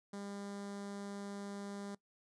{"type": "tone with notch filter", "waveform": "sawtooth", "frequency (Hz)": 200.8, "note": "G3", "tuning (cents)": 42, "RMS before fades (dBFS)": -45, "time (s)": [0.13, 1.95], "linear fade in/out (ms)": 5, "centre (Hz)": 2600, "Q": 1.4, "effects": ["noise-tail reverb RT60 0.1 s tail -21 dB re dry", "resampled to 22050 Hz"]}